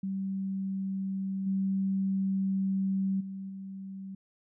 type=tone with level steps; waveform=sine; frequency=192.9 Hz; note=G3; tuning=28 cents flat; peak=-30 / -26 / -36 / -38 dBFS; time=0.03-4.15 s; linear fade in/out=5 ms; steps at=1.46 / 3.2 / 3.49 s; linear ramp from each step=10 ms; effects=none

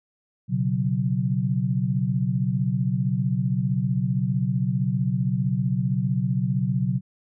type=chord; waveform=sine; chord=B suspended second; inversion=none; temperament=just; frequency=123.47 / 138.9 / 185.21 Hz; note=B2 / C#3 / F#3; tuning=0 / +4 / +2 cents; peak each=-25 dBFS; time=0.48-7.01 s; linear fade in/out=50 ms; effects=none

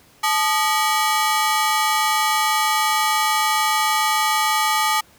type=ring-modulated tone; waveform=sawtooth; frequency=1046.5 Hz; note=C6; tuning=in tune; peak=-10 dBFS; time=0.23-5.01 s; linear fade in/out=10 ms; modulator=180 Hz; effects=pink hiss -52 dBFS RMS until 5.18 s + high-pass 60 Hz 12 dB/octave

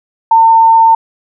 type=tone; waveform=sine; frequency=904 Hz; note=A5; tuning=47 cents sharp; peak=-3 dBFS; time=0.31-0.95 s; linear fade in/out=5 ms; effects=none

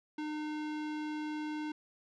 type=tone with low-pass filter; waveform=square; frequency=304 Hz; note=D#4; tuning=40 cents flat; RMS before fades=-38 dBFS; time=0.18-1.72 s; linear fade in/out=5 ms; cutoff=3700 Hz; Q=0.77; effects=none

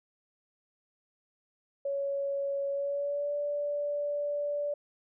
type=tone with pitch glide; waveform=sine; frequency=558 to 581.4 Hz; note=C#5 to D5; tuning=+11 to -18 cents; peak=-29 dBFS; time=1.85-4.74 s; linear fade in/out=5 ms; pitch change=+71 cents; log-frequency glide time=2.7-3.34 s; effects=none

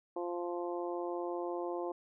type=harmonic tone; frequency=174.61 Hz; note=F3; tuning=in tune; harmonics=2 / 3 / 4 / 5 / 6; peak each=-37 / -41 / -43 / -45 / -47 dBFS; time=0.16-1.92 s; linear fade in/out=5 ms; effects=none

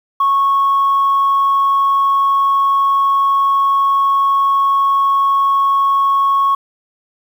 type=tone; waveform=sine; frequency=1102 Hz; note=C#6; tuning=11 cents flat; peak=-9 dBFS; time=0.2-6.55 s; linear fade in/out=5 ms; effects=tanh soft clip ceiling -7 dBFS + 7-bit

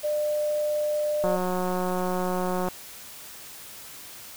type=tone; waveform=sine; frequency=599 Hz; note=D5; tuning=34 cents sharp; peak=-23 dBFS; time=0.03-1.37 s; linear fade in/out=20 ms
type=click train; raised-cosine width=1 ms; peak=-15 dBFS; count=264; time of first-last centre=1.24-2.685 s; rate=182 Hz
effects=white hiss -43 dBFS RMS until 4.36 s

